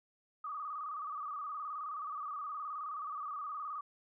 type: tone with vibrato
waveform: sine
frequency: 1200 Hz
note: D6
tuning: 37 cents sharp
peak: -38 dBFS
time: 0.44-3.81 s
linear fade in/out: 5 ms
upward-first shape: square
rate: 19 Hz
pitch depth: 73 cents each way
effects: none